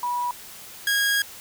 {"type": "tone pair in turn", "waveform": ["sine", "sawtooth"], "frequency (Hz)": [975, 1639.7], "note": ["B5", "G#6"], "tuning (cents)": [-23, -23], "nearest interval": "major sixth", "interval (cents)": 900, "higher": "second", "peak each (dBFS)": [-23, -16], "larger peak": "second", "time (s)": [[0.03, 0.31], [0.87, 1.22]], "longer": "second", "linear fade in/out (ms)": 2, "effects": ["white hiss -42 dBFS RMS until 1.4 s"]}